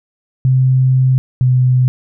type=tone pair in turn; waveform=sine; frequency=130 / 127.1 Hz; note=C3 / C3; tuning=-11 / -50 cents; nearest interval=unison; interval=39 cents; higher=first; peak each=-8 dBFS; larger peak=neither; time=0.45-1.18 / 1.41-1.88 s; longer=first; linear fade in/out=0 ms; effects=none